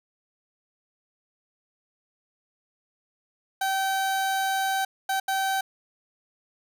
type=tone bursts at uneven times; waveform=30% pulse; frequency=772 Hz; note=G5; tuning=27 cents flat; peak=-21 dBFS; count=3; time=3.61-4.85 / 5.09-5.2 / 5.28-5.61 s; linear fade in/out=5 ms; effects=none